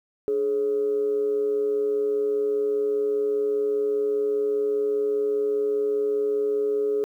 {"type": "tone with amplitude modulation", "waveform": "sine", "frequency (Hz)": 420, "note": "G#4", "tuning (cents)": 19, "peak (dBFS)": -18, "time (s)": [0.28, 7.04], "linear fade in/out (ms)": 0, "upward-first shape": "sine", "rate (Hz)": 125, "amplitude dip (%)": 50, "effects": ["tanh soft clip ceiling -14 dBFS", "10-bit"]}